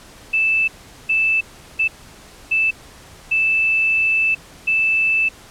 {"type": "tone bursts at uneven times", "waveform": "sine", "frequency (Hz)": 2637, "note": "E7", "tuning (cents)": 0, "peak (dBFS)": -14, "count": 6, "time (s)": [[0.33, 0.68], [1.09, 1.41], [1.79, 1.88], [2.51, 2.71], [3.31, 4.35], [4.67, 5.29]], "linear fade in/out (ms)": 10, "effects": ["pink hiss -43 dBFS RMS until 5.5 s", "low-pass 11000 Hz 12 dB/octave"]}